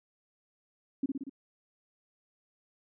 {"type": "tone with echo", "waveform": "sine", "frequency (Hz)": 272.8, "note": "C#4", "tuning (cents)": -28, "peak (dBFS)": -26, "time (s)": [1.03, 1.06], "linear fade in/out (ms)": 5, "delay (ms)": 59, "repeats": 4, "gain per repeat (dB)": -3, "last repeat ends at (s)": 1.296, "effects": []}